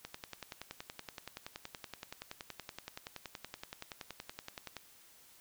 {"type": "click train", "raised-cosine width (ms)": 0.2, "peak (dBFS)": -25, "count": 51, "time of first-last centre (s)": [0.05, 4.767], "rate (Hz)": 10.6, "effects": ["white hiss -61 dBFS RMS until 5.4 s"]}